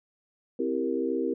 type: chord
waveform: sine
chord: C dominant seventh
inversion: none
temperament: equal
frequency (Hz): 261.6 / 329.6 / 392 / 466.2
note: C4 / E4 / G4 / Bb4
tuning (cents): 0 / 0 / 0 / 0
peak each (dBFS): -31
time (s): 0.59-1.34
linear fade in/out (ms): 5
effects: none